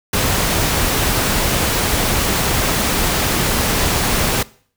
pink noise, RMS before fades -17 dBFS, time 0.13-4.43 s, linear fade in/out 5 ms, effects noise-tail reverb RT60 0.5 s tail -21 dB re dry

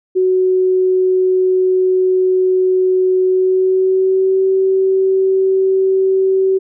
sine tone with pitch glide, 371.5 to 381.5 Hz, F#4 to G4, +7 to -47 cents, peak -10 dBFS, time 0.15-6.59 s, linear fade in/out 20 ms, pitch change +46 cents, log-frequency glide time 3.25-4.44 s, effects none

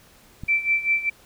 click, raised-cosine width 5 ms, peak -21 dBFS, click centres 0.436 s
sine tone with tremolo, 2335 Hz, D7, 11 cents flat, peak -16 dBFS, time 0.48-1.1 s, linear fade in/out 10 ms, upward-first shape sine, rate 5.1 Hz, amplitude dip 80%
effects pink hiss -53 dBFS RMS until 1.25 s

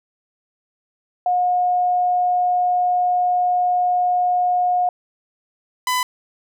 sine / sawtooth tone pair in turn, 720 / 1002.9 Hz, F#5 / B5, -47 / +26 cents, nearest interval tritone, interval 573 cents, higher second, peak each -15 / -14 dBFS, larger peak second, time 1.26-4.89 / 5.87-6.03 s, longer first, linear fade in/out 2 ms, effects none

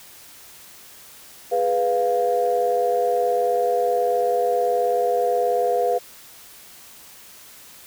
sine chord, F diminished, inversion first, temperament equal, 415.3 / 493.9 / 698.5 Hz, Ab4 / Cb5 / F5, 0 / 0 / 0 cents, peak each -25 / -20 / -21 dBFS, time 1.51-5.99 s, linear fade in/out 20 ms, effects tanh soft clip ceiling -9 dBFS + white hiss -45 dBFS RMS until 7.86 s

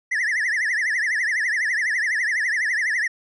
triangle tone with vibrato, 1864.7 Hz, A#6, in tune, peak -18 dBFS, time 0.11-3.08 s, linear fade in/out 10 ms, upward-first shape triangle, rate 12 Hz, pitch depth 210 cents each way, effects resampled to 24000 Hz

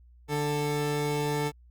30% pulse tone pair together, 147.3 / 441.4 Hz, D3 / A4, +6 / +5 cents, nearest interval octave + perfect fifth, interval 1899 cents, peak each -27 dBFS, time 0.28-1.52 s, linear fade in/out 50 ms, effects added 60 Hz sine -52 dBFS peak until 1.7 s + Opus 48 kbps

